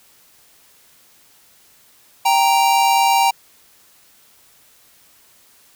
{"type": "tone pair together", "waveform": "square", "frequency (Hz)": [784, 932.3], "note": ["G5", "A#5"], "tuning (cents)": [0, 0], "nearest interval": "minor third", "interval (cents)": 300, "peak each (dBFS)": -16, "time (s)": [2.25, 3.31], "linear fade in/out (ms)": 10, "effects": ["white hiss -52 dBFS RMS until 5.75 s"]}